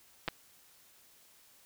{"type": "clicks", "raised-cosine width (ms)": 0.3, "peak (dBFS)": -17, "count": 2, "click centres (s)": [0.279, 0.285], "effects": ["white hiss -62 dBFS RMS until 1.65 s"]}